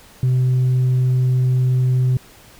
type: tone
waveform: sine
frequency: 127.6 Hz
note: C3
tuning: 43 cents flat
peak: -11 dBFS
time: 0.23-2.17 s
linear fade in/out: 2 ms
effects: tanh soft clip ceiling -12 dBFS + pink hiss -46 dBFS RMS until 2.59 s